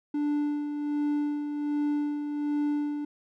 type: tone with tremolo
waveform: triangle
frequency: 293.7 Hz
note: D4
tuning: in tune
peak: -22 dBFS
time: 0.14-3.05 s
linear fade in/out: 5 ms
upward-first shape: sine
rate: 1.3 Hz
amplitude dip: 50%
effects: none